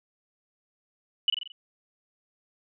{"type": "tone with echo", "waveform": "sine", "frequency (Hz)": 2960, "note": "F#7", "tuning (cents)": 0, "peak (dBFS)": -18, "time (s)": [1.28, 1.3], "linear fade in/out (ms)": 2, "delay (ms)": 44, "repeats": 5, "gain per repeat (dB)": -5, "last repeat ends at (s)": 1.52, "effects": []}